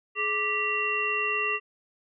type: harmonic tone with a mistuned harmonic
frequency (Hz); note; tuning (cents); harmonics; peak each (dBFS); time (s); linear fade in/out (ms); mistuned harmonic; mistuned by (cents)
392; G4; 0; 1 / 3 / 5 / 7; -34 / -31 / -32 / -27; 0.15-1.6; 50; 1; +130
effects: none